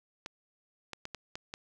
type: clicks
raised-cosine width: 0.2 ms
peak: -22 dBFS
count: 6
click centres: 0.261 / 0.933 / 1.054 / 1.147 / 1.355 / 1.539 s
effects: none